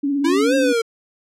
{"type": "tone with vibrato", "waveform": "sine", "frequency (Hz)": 281.5, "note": "C#4", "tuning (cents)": 27, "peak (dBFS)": -17, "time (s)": [0.03, 0.73], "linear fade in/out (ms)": 10, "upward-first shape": "triangle", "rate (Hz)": 17, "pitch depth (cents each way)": 58}
{"type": "exponential two-way sweep", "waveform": "square", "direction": "up then down", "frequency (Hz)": [316.1, 541, 449.2], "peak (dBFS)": -17, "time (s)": [0.24, 0.82], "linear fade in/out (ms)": 10, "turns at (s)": 0.55}
{"effects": ["low-pass 9000 Hz 12 dB/octave"]}